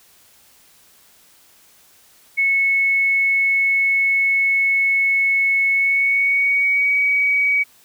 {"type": "tone with pitch glide", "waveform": "sine", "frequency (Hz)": [2200, 2264], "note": ["C#7", "C#7"], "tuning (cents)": [-14, 36], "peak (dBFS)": -14, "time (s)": [2.37, 7.64], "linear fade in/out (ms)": 20, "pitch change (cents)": 50, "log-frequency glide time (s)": [5.71, 6.97], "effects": ["white hiss -52 dBFS RMS until 7.84 s"]}